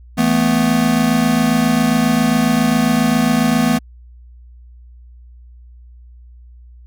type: chord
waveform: square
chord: E suspended fourth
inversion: none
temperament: just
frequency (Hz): 164.81 / 219.8 / 247.2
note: E3 / A3 / B3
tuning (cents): 0 / -2 / +2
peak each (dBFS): -21 / -17 / -16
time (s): 0.17-3.79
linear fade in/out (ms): 20
effects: added 60 Hz sine -38 dBFS peak until 6.86 s